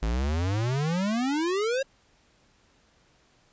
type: exponential sweep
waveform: square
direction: up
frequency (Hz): 52 to 554.4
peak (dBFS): -25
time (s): 0.02-1.83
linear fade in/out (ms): 10
effects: pink hiss -63 dBFS RMS until 3.52 s + resampled to 16000 Hz